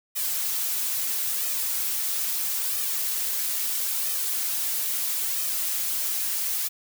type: noise with flanger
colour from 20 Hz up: blue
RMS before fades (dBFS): -27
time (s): 0.15-6.69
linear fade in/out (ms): 20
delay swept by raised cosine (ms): 1.6 to 7.1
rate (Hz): 0.76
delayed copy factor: +0.7
effects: none